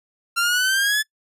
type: exponential sweep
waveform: sawtooth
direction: up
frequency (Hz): 1367 to 1737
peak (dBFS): -14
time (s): 0.36-1.03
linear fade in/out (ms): 20
effects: noise-tail reverb RT60 0.1 s tail -23 dB re dry + resampled to 32000 Hz